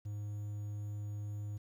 triangle tone with quantisation, 103.83 Hz, G#2, in tune, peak -36 dBFS, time 0.05-1.58 s, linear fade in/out 10 ms, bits 11, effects none

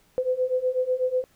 sine beating tone pair, 504 / 512.1 Hz, B4 / C5, +35 / -37 cents, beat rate 8.1 Hz, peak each -26 / -24 dBFS, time 0.18-1.24 s, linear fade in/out 0 ms, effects pink hiss -62 dBFS RMS until 1.35 s

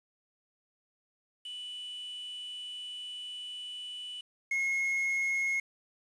triangle tone pair in turn, 2968 / 2164 Hz, F#7 / C#7, +5 / -42 cents, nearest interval perfect fourth, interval 547 cents, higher first, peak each -37 / -26 dBFS, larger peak second, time 1.45-4.21 / 4.51-5.6 s, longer first, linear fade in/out 5 ms, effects resampled to 24000 Hz + 9-bit

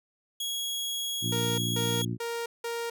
sawtooth tone, 3322 Hz, G#7, in tune, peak -27 dBFS, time 0.4-2.05 s, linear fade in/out 5 ms
harmonic tone, 58.7 Hz, A#1, 13 cents sharp, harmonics 2 / 3 / 4 / 5 / 6, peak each -31 / -35 / -37 / -39 / -41 dBFS, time 1.21-2.18 s, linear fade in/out 50 ms
sawtooth tone bursts, 466.9 Hz, A#4, 3 cents sharp, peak -27 dBFS, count 4, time 1.32-2.9 s, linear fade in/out 5 ms, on 260 ms, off 180 ms
effects none

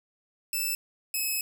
5% pulse tone pair in turn, 2637 / 2575 Hz, E7 / E7, 0 / -41 cents, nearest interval unison, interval 41 cents, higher first, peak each -18 dBFS, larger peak neither, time 0.53-0.75 / 1.14-1.41 s, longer second, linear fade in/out 2 ms, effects none

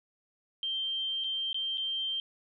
sine tone with dropouts, 3148 Hz, G7, 7 cents sharp, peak -30 dBFS, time 0.63-2.2 s, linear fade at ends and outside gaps 1 ms, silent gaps 1.239-1.243 / 1.53-1.544 / 1.774-1.78 s, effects none

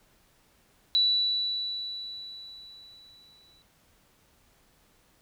sine tone with exponential decay, 3948 Hz, B7, 1 cent flat, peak -19 dBFS, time 0.95-3.62 s, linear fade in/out 0 ms, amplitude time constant 580 ms, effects pink hiss -64 dBFS RMS until 5.21 s

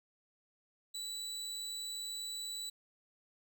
30% pulse tone, 3951 Hz, B7, in tune, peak -37 dBFS, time 0.94-2.7 s, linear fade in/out 10 ms, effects none

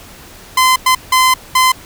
sawtooth tone bursts at uneven times, 1029 Hz, C6, 29 cents flat, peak -4 dBFS, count 4, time 0.57-0.76 / 0.86-0.95 / 1.12-1.34 / 1.55-1.72 s, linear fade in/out 5 ms, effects pink hiss -37 dBFS RMS until 1.85 s

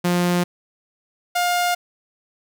sawtooth tone pair in turn, 176.5 / 708 Hz, F3 / F5, +19 / +23 cents, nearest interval 2 octaves, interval 2404 cents, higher second, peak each -13 / -14 dBFS, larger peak first, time 0.04-0.44 / 1.35-1.75 s, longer neither, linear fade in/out 10 ms, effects none

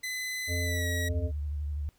sawtooth tone with pitch glide, 2018 to 1916.9 Hz, B6 to A#6, +37 to +48 cents, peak -29 dBFS, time 0.03-1.09 s, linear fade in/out 10 ms, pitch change -89 cents, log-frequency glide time 0.62-0.86 s
harmonic tone, 87.31 Hz, F2, in tune, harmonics 1 / 3 / 5 / 7, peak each -29 / -40 / -41 / -40 dBFS, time 0.47-1.32 s, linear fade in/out 50 ms
sine tone with vibrato, 73.42 Hz, D2, in tune, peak -30 dBFS, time 1.1-1.89 s, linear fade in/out 0 ms, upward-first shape triangle, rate 12 Hz, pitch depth 65 cents each way
effects pink hiss -68 dBFS RMS until 1.98 s

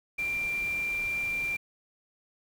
sine tone in noise, 2370 Hz, D7, 15 cents sharp, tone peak -28 dBFS, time 0.18-1.57 s, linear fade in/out 10 ms, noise pink, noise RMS -45 dBFS, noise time 0.18-1.57 s, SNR +14 dB, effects none

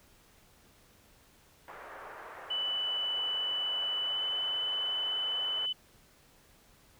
white band-pass noise, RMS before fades -47 dBFS, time 1.68-5.66 s, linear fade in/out 2 ms, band 430 to 1600 Hz, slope 24 dB/octave
sine tone with pitch glide, 2984 to 3008 Hz, F#7 to F#7, +14 to +28 cents, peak -30 dBFS, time 2.5-5.73 s, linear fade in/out 10 ms, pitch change +14 cents, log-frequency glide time 4.04-4.19 s
effects pink hiss -62 dBFS RMS until 6.99 s

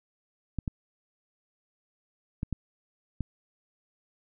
clicks, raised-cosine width 5 ms, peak -18 dBFS, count 5, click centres 0.587 / 0.678 / 2.431 / 2.527 / 3.207 s, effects none

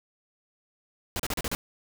pink noise bursts, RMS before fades -30 dBFS, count 6, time 1.16-1.55 s, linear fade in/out 0 ms, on 35 ms, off 36 ms, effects none

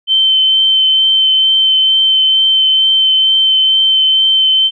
sine tone with vibrato, 3088 Hz, G7, 27 cents flat, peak -7 dBFS, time 0.07-4.71 s, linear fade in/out 50 ms, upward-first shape triangle, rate 2.2 Hz, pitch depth 12 cents each way, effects none

